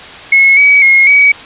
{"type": "tone with pitch steps", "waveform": "sine", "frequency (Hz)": [2180, 2271, 2156, 2267], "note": ["C#7", "C#7", "C#7", "C#7"], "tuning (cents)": [-29, 41, -49, 38], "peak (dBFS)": -3, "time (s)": [0.32, 1.32], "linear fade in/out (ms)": 5, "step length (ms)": 250, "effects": ["white hiss -29 dBFS RMS until 1.45 s", "resampled to 8000 Hz"]}